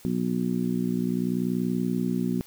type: harmonic tone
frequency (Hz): 60.6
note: B1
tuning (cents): -32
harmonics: 2 / 3 / 4 / 5 / 6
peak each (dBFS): -37 / -27 / -27 / -36 / -34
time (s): 0.05-2.41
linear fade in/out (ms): 0
effects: white hiss -52 dBFS RMS until 2.46 s